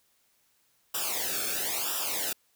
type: noise with flanger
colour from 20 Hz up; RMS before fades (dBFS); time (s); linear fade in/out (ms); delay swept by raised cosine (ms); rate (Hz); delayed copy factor
white; -31; 0.94-2.33; 5; 0.46 to 1.03; 1; -0.9
effects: white hiss -69 dBFS RMS until 2.55 s